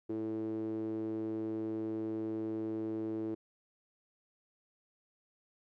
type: tone with band-pass filter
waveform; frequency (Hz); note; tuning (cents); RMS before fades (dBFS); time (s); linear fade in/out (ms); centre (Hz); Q
sawtooth; 110; A2; 0; -37; 0.09-3.35; 10; 360; 8.9
effects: none